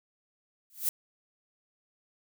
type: noise with exponential growth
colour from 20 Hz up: violet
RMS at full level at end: -24 dBFS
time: 0.7-0.89 s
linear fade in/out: 1 ms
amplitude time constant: 40 ms
effects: none